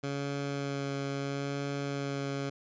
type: tone with vibrato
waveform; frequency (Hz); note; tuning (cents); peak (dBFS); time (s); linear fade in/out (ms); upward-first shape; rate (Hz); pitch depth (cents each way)
15% pulse; 140; C#3; +18; -26; 0.03-2.5; 10; sine; 0.75; 13
effects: resampled to 16000 Hz